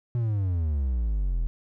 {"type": "exponential sweep", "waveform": "triangle", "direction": "down", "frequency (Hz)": [123.1, 38.89], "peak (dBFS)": -21, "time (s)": [0.15, 1.47], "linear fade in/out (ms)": 0, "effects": []}